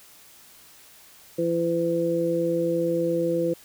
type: harmonic tone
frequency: 168.5 Hz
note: E3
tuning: 38 cents sharp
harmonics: 1 / 2 / 3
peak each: -30 / -25 / -24 dBFS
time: 1.38-3.54 s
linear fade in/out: 10 ms
effects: white hiss -51 dBFS RMS until 3.64 s